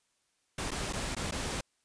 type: noise with dropouts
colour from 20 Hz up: pink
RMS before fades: -35 dBFS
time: 0.58-1.61 s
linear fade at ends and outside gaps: 5 ms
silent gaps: 0.708-0.715 / 0.927-0.932 / 1.15-1.165 / 1.311-1.321 s
effects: white hiss -75 dBFS RMS until 1.84 s + resampled to 22050 Hz